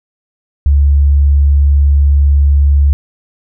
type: tone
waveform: sine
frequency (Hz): 71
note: C#2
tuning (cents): +42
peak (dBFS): -5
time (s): 0.66-2.93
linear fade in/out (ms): 0
effects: none